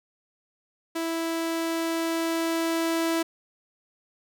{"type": "tone with level ramp", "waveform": "sawtooth", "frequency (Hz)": 329.5, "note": "E4", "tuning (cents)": -1, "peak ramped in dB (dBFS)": [-23, -19], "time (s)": [0.95, 3.23], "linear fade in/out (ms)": 10, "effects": []}